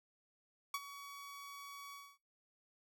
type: tone with ADSR envelope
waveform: sawtooth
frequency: 1129 Hz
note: C#6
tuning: 31 cents sharp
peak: -31 dBFS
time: 0.74-2.18 s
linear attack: 3 ms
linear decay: 42 ms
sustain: -14 dB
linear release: 250 ms
effects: noise-tail reverb RT60 0.3 s tail -21 dB re dry